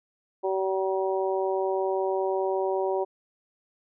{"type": "harmonic tone", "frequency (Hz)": 190.8, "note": "G3", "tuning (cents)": -47, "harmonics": [2, 3, 4, 5], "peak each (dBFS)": [-26, -30, -32, -34], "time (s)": [0.43, 3.05], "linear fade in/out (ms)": 20, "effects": []}